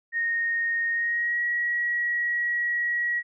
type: tone with pitch glide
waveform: sine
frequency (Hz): 1855 to 1912.7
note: A#6 to A#6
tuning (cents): -9 to +44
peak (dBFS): -23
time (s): 0.12-3.23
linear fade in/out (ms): 50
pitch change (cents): +53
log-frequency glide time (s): 0.92-1.43
effects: none